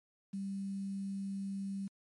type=tone with quantisation; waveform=sine; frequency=196 Hz; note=G3; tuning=in tune; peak=-36 dBFS; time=0.33-1.88 s; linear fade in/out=10 ms; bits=10; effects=MP3 48 kbps